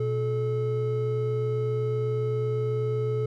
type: tone pair together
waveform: triangle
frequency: 121.2 / 431.5 Hz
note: B2 / A4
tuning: -32 / -34 cents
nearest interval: octave + minor seventh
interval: 2198 cents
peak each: -25 dBFS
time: 0-3.26 s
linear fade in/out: 5 ms
effects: none